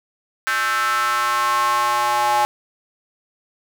square tone with high-pass filter sweep, 120 Hz, B2, 49 cents flat, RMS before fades -19 dBFS, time 0.47-2.45 s, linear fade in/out 0 ms, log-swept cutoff 1500 to 850 Hz, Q 5.3, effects none

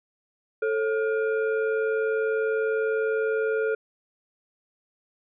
sine tone with frequency modulation, 440 Hz, A4, in tune, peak -22 dBFS, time 0.62-3.75 s, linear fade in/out 5 ms, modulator 980 Hz, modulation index 0.74, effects none

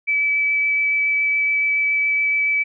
sine tone with vibrato, 2300 Hz, D7, 37 cents flat, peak -16 dBFS, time 0.07-2.64 s, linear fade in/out 20 ms, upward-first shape triangle, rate 7.1 Hz, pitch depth 9 cents each way, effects none

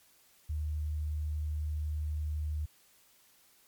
sine tone, 76 Hz, D#2, 40 cents flat, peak -31 dBFS, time 0.49-2.66 s, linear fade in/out 10 ms, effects white hiss -64 dBFS RMS until 3.67 s + MP3 96 kbps

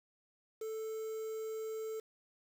triangle tone with quantisation, 440 Hz, A4, in tune, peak -36 dBFS, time 0.61-2 s, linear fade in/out 5 ms, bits 9, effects none

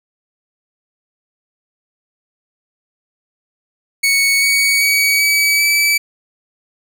sawtooth tone with pitch steps, 2221 / 2242 / 2262 / 2283 / 2305 Hz, C#7 / C#7 / C#7 / D7 / D7, +3 / +19 / +34 / -50 / -33 cents, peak -8 dBFS, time 4.03-5.98 s, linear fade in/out 10 ms, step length 390 ms, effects none

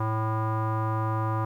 square tone with low-pass filter, 110 Hz, A2, in tune, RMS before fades -27 dBFS, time 0-1.45 s, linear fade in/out 5 ms, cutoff 1100 Hz, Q 6.8, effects 10-bit

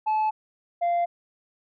sine tone pair in turn, 864 / 692.8 Hz, A5 / F5, -32 / -14 cents, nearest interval major third, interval 382 cents, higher first, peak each -18 dBFS, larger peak neither, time 0.06-0.31 / 0.81-1.06 s, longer neither, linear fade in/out 20 ms, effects tanh soft clip ceiling -20 dBFS

